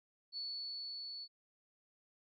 sine tone with level ramp, 4435 Hz, C#8, in tune, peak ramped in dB -39 to -44 dBFS, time 0.32-1.28 s, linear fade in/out 50 ms, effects none

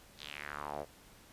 sawtooth tone with band-pass filter sweep, 73.42 Hz, D2, in tune, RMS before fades -43 dBFS, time 0.17-0.86 s, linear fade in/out 50 ms, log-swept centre 4300 to 540 Hz, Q 3.3, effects pink hiss -59 dBFS RMS until 1.32 s + resampled to 32000 Hz

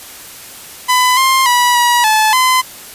sawtooth tone with pitch steps, 1003 / 1056 / 976 / 964 / 866 / 1024 Hz, B5 / C6 / B5 / B5 / A5 / C6, +26 / +16 / -21 / -42 / -28 / -38 cents, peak -5 dBFS, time 0.88-2.62 s, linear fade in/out 20 ms, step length 290 ms, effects white hiss -33 dBFS RMS until 2.94 s + resampled to 32000 Hz

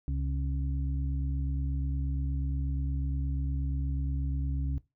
harmonic tone, 68.4 Hz, C#2, 23 cents flat, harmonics 1 / 2 / 4, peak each -30 / -34 / -41 dBFS, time 0.08-4.78 s, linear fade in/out 0 ms, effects noise-tail reverb RT60 0.2 s tail -17 dB re dry

